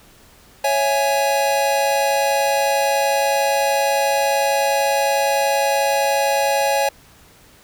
square chord, C# minor, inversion none, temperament just, 554.4 / 665.2 / 831.5 Hz, C#5 / E5 / G#5, 0 / +16 / +2 cents, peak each -20 / -25 / -20 dBFS, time 0.64-6.89 s, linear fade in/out 5 ms, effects pink hiss -49 dBFS RMS until 7.63 s

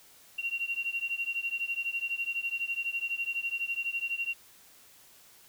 sine beating tone pair, 2749 / 2761 Hz, F7 / F7, -28 / -20 cents, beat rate 12 Hz, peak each -33 / -34 dBFS, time 0.38-4.34 s, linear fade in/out 10 ms, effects white hiss -57 dBFS RMS until 5.48 s

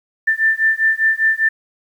sine beating tone pair, 1776 / 1781 Hz, A6 / A6, +16 / +21 cents, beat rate 5 Hz, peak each -16 dBFS, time 0.27-1.49 s, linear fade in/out 10 ms, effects 8-bit

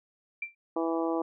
sine tone with exponential decay, 2354 Hz, D7, 3 cents sharp, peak -28 dBFS, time 0.42-0.55 s, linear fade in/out 5 ms, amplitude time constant 27 ms
harmonic tone, 164.81 Hz, E3, in tune, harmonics 2 / 3 / 4 / 5 / 6 / 7, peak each -29 / -33 / -35 / -37 / -39 / -40 dBFS, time 0.76-1.22 s, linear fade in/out 5 ms
effects none

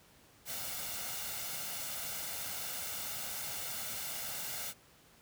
white noise with comb filter, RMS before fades -40 dBFS, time 0.45-4.74 s, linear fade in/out 50 ms, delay 1.4 ms, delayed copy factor +0.55, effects pink hiss -62 dBFS RMS until 5.21 s + high-pass 60 Hz 12 dB/octave

